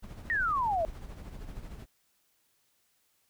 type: noise with tremolo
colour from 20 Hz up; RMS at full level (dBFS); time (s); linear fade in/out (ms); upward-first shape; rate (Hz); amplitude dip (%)
brown; -41; 0.02-1.86; 20; sine; 13; 50
type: exponential sweep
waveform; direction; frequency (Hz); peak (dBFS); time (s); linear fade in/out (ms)
sine; down; 1905 to 622.3; -26; 0.3-0.85; 0
effects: white hiss -72 dBFS RMS until 3.29 s